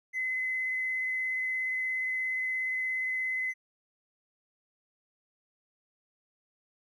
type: tone with vibrato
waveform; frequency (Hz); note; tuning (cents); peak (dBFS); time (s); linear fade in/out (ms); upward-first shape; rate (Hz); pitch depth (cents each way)
triangle; 2037; C7; -47; -25; 0.13-3.54; 50; sine; 17; 10
effects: tanh soft clip ceiling -27 dBFS